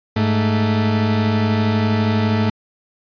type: tone pair together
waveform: 40% pulse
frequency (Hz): 103.83 / 220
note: G#2 / A3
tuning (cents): 0 / 0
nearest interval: octave + minor second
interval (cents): 1300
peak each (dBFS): -17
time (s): 0.16-2.5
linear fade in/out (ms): 5
effects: resampled to 11025 Hz